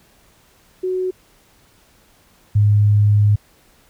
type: tone pair in turn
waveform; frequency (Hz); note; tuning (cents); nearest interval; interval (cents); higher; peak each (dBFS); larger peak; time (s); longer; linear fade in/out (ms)
sine; 370 / 103.83; F#4 / G#2; 0 / 0; octave + minor seventh; 2200; first; -18 / -10; second; 0.83-1.11 / 2.55-3.36; second; 10
effects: pink hiss -54 dBFS RMS until 3.89 s